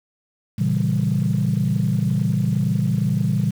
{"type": "chord", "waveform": "sine", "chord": "A# diminished seventh", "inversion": "none", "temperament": "equal", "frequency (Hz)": [116.54, 138.59, 164.81, 196], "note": ["A#2", "C#3", "E3", "G3"], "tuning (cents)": [0, 0, 0, 0], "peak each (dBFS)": -22, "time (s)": [0.58, 3.51], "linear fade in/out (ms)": 10, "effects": ["tanh soft clip ceiling -10 dBFS", "7-bit"]}